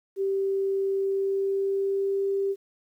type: tone with pitch glide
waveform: sine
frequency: 390 to 393.6 Hz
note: G4 to G4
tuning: -9 to +7 cents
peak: -23 dBFS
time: 0.16-2.56 s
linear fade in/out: 50 ms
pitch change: +16 cents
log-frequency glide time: 0.98-2.29 s
effects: 10-bit